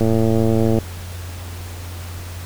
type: click train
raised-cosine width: 2 ms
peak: -5 dBFS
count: 88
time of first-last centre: 0.01-0.787 s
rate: 112 Hz
effects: added 88 Hz sine -29 dBFS peak until 2.45 s + pink hiss -37 dBFS RMS until 2.45 s